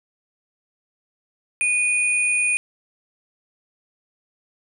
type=tone pair together; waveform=sine; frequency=2467 / 9054 Hz; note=D#7 / C#9; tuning=-15 / +36 cents; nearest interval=octave + major seventh; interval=2251 cents; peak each=-18 / -25 dBFS; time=1.61-2.57 s; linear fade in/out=0 ms; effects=none